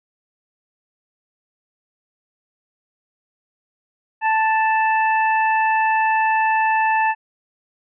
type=harmonic tone; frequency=880 Hz; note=A5; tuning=in tune; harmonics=1 / 2 / 3; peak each=-16 / -22 / -26 dBFS; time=4.21-7.15 s; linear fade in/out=50 ms; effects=none